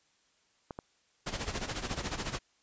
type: clicks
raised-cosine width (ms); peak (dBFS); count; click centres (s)
1; -25; 2; 0.708 / 0.789
type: noise with tremolo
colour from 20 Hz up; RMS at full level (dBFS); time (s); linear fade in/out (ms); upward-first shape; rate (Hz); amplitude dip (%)
pink; -33; 1.26-2.39; 10; sine; 14; 75
effects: white hiss -70 dBFS RMS until 2.62 s + resampled to 16000 Hz